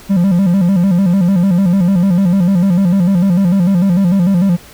triangle tone with vibrato, 185 Hz, F#3, in tune, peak -6 dBFS, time 0.09-4.57 s, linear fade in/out 20 ms, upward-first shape square, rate 6.7 Hz, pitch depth 110 cents each way, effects pink hiss -38 dBFS RMS until 4.73 s

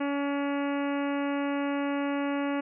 harmonic tone, 282.9 Hz, C#4, 35 cents sharp, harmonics 1 / 2 / 3 / 4 / 5 / 6 / 7 / 8 / 9 / 10, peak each -28 / -34 / -38 / -40 / -42 / -44 / -45 / -46 / -47 / -48 dBFS, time 0-2.61 s, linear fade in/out 10 ms, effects none

